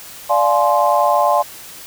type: chord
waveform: sine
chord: D half-diminished seventh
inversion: none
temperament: equal with one note detuned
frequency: 587.3 / 698.5 / 847.6 / 1046.5 Hz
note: D5 / F5 / Ab5 / C6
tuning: 0 / 0 / +35 / 0 cents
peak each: -17 dBFS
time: 0.29-1.43 s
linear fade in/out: 20 ms
effects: white hiss -36 dBFS RMS until 1.86 s